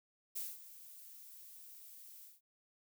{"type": "noise with ADSR envelope", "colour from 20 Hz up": "violet", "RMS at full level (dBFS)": -40, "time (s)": [0.35, 2.41], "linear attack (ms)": 15, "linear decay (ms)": 210, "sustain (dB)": -15, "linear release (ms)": 170, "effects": []}